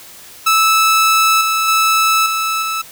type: tone with level steps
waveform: sawtooth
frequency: 1310 Hz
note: E6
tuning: 11 cents flat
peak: -6 / -10 / -7 / -12 / -14 dBFS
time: 0.46-2.82 s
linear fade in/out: 10 ms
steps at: 1.41 / 1.68 / 2.26 / 2.62 s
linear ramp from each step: 2 ms
effects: white hiss -38 dBFS RMS until 2.91 s